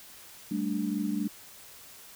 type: chord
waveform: sine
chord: G suspended second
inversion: none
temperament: equal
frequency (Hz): 196 / 220 / 293.7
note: G3 / A3 / D4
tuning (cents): 0 / 0 / 0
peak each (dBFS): -32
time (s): 0.51-1.28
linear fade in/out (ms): 5
effects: white hiss -50 dBFS RMS until 2.15 s